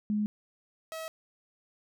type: tone pair in turn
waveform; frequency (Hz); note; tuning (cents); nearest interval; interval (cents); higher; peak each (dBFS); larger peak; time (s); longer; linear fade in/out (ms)
sine / sawtooth; 210 / 643.3; G#3 / E5; +19 / -42; octave + perfect fifth; 1939; second; -26 / -33; first; 0.1-0.26 / 0.92-1.08; neither; 0
effects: none